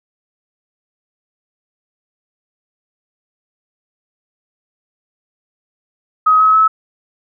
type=tone with pitch steps; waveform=sine; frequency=1265 / 1281.2 / 1297.6 Hz; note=D#6 / E6 / E6; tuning=+28 / -50 / -28 cents; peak=-7 dBFS; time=6.26-6.68 s; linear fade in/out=10 ms; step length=140 ms; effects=none